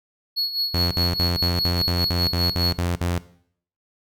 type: tone with tremolo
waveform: triangle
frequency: 4354 Hz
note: C#8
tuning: 32 cents flat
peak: -18 dBFS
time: 0.36-2.73 s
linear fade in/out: 20 ms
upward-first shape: sine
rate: 4.9 Hz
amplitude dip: 75%
type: tone bursts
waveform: sawtooth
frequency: 87.31 Hz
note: F2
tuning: in tune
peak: -17 dBFS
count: 11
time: 0.74-3.18 s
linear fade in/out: 0 ms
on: 170 ms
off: 57 ms
effects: noise-tail reverb RT60 0.6 s tail -17 dB re dry